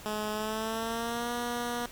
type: tone with pitch glide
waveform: 10% pulse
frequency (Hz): 212.7 to 240.1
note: G#3 to B3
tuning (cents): +42 to -49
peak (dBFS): -23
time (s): 0.06-1.86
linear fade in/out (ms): 0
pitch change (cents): +209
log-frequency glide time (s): 0.33-1.32
effects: pink hiss -48 dBFS RMS until 1.91 s